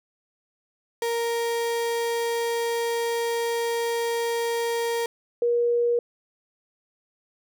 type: tone pair in turn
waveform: 35% pulse / sine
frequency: 466.2 / 476.3 Hz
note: A#4 / A#4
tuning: 0 / +37 cents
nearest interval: unison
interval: 37 cents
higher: second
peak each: -22 / -19 dBFS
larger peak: second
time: 1.02-5.06 / 5.42-5.99 s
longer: first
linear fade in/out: 2 ms
effects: none